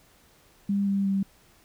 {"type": "tone with pitch steps", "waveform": "sine", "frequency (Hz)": [200, 197.59, 195.21], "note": ["G3", "G3", "G3"], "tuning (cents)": [35, 14, -7], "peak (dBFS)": -22, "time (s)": [0.69, 1.23], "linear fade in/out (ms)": 5, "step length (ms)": 180, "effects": ["pink hiss -59 dBFS RMS until 1.64 s"]}